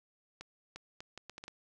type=accelerating click train; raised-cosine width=0.2 ms; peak=-28 dBFS; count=8; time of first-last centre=0.41-1.481 s; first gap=350 ms; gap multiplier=0.7; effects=none